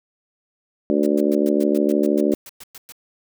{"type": "harmonic tone", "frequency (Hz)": 73.1, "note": "D2", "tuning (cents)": -7, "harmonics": [3, 4, 5, 6, 7, 8], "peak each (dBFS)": [-22, -20, -21, -28, -27, -25], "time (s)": [0.9, 2.34], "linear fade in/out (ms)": 0}
{"type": "noise bursts", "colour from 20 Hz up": "white", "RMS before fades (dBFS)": -39, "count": 14, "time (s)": [1.03, 2.922], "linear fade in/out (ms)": 2, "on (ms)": 33, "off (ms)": 110}
{"effects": []}